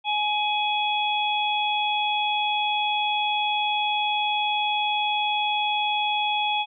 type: harmonic tone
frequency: 840 Hz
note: G#5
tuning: 19 cents sharp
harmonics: 1 / 3 / 4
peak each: -24 / -28 / -27 dBFS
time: 0.04-6.66 s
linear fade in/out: 50 ms
effects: none